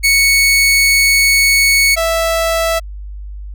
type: tone pair in turn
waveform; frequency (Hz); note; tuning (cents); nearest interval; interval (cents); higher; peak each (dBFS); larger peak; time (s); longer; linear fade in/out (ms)
sawtooth; 2217 / 659.1; C#7 / E5; 0 / 0; octave + major sixth; 2100; first; -5 / -9; first; 0.03-1.96 / 1.96-2.8; first; 20
effects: added 50 Hz sine -25 dBFS peak until 3.54 s